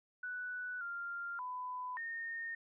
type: tone with pitch steps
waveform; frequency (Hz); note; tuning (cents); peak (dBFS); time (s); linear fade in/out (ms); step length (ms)
sine; 1484 / 1394 / 1001 / 1836; F#6 / F6 / B5 / A#6; +5 / -4 / +23 / -27; -39; 0.23-2.55; 5; 580
effects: none